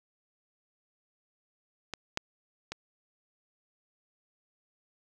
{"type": "clicks", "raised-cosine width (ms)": 0.2, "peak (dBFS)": [-18, -12, -19], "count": 3, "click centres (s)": [1.937, 2.174, 2.72], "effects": []}